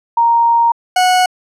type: tone pair in turn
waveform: sine / 40% pulse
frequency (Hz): 932.3 / 734.2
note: A#5 / F#5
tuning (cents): 0 / -14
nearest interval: major third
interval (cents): 414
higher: first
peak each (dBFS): -8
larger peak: neither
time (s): 0.17-0.72 / 0.96-1.26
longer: first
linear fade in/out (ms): 5
effects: low-pass 10000 Hz 12 dB/octave